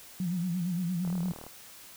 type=tone with vibrato; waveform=sine; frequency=176.8 Hz; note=F3; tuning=22 cents sharp; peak=-28 dBFS; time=0.2-1.32 s; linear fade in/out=2 ms; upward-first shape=sine; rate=8.7 Hz; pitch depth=95 cents each way
type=click train; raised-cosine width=1 ms; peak=-30 dBFS; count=17; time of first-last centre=1.05-1.466 s; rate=38.5 Hz
effects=white hiss -50 dBFS RMS until 1.96 s